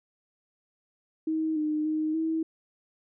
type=tone with pitch steps; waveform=sine; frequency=316.7 / 305.2 / 310.8 / 321.6 Hz; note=D#4 / D#4 / D#4 / E4; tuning=+31 / -33 / -2 / -43 cents; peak=-25 dBFS; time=1.27-2.43 s; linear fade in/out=5 ms; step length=290 ms; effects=none